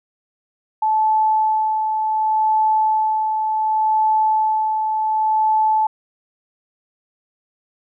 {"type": "tone with tremolo", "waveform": "sine", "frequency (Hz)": 869, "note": "A5", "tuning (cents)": -22, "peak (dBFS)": -13, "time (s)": [0.82, 5.87], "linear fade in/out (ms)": 5, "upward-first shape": "sine", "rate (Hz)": 0.68, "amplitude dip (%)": 40, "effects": []}